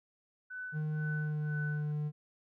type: tone with tremolo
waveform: sine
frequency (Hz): 1500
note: F#6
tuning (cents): +23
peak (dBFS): -38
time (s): 0.5-1.92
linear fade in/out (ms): 10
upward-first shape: sine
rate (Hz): 2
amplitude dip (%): 95
type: tone with pitch glide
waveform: triangle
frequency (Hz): 153.3 to 149.97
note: D#3 to D3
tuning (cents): -25 to +37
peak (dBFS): -30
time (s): 0.72-2.12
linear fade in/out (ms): 50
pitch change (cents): -38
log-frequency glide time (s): 1.02-1.59
effects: none